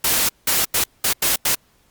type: noise bursts at uneven times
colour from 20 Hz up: white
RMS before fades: -18 dBFS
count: 6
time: 0.04-0.29 / 0.47-0.65 / 0.74-0.84 / 1.04-1.13 / 1.22-1.36 / 1.45-1.55 s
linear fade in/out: 5 ms
effects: pink hiss -59 dBFS RMS until 1.9 s + Opus 48 kbps